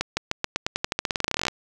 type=accelerating click train; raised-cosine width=0.2 ms; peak=-6 dBFS; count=25; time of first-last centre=0.01-1.482 s; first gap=160 ms; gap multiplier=0.9; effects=none